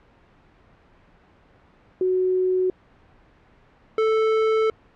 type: tone pair in turn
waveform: sine / square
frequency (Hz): 370 / 440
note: F#4 / A4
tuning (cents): 0 / 0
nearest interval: minor third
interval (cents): 300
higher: second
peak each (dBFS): -18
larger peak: neither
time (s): 2.01-2.7 / 3.98-4.7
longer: second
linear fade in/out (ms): 2
effects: pink hiss -55 dBFS RMS until 4.95 s + low-pass 2000 Hz 12 dB/octave